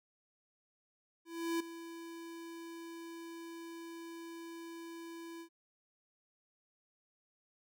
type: tone with ADSR envelope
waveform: square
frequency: 333.8 Hz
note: E4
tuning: 22 cents sharp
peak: -32 dBFS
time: 1.25-5.49 s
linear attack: 350 ms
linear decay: 7 ms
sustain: -14 dB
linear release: 82 ms
effects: none